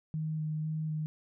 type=tone with vibrato; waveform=sine; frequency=155.56 Hz; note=D#3; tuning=in tune; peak=-31 dBFS; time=0.14-1.06 s; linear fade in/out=0 ms; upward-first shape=square; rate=2 Hz; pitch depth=11 cents each way; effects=none